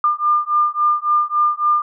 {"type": "beating tone pair", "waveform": "sine", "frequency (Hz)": [1200, 1203.6], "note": ["D6", "D6"], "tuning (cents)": [37, 42], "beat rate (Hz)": 3.6, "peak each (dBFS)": -17, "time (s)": [0.04, 1.82], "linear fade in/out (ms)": 2, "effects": []}